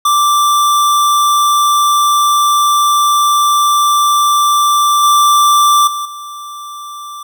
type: tone with level steps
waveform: square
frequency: 1174.7 Hz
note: D6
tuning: in tune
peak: -9 / -7 / -18 / -26 dBFS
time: 0.05-7.23 s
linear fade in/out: 5 ms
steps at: 5.03 / 5.87 / 6.05 s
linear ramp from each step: 5 ms
effects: none